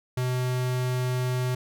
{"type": "tone", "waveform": "square", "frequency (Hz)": 126.3, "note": "B2", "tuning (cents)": 39, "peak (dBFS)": -25, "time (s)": [0.17, 1.55], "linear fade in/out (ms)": 5, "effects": []}